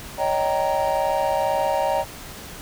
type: chord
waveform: triangle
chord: Eb dominant seventh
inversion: third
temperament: just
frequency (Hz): 560 / 622.3 / 777.8 / 933.4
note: Db5 / Eb5 / G5 / Bb5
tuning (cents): +18 / 0 / -14 / +2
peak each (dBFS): -23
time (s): 0.17-2.05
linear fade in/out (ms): 50
effects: pink hiss -38 dBFS RMS until 2.61 s